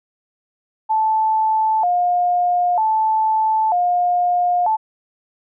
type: tone with vibrato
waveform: sine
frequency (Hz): 789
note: G5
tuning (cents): +11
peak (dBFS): -14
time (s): 0.89-4.77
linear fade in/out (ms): 20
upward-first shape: square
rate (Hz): 0.53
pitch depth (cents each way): 180
effects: none